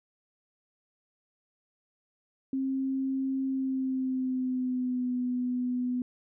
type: tone with pitch glide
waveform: sine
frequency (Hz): 266.7 to 248.8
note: C4 to B3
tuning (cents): +33 to +13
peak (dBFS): -27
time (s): 2.53-6.02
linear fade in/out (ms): 2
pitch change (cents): -120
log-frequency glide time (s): 3.46-5.13
effects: none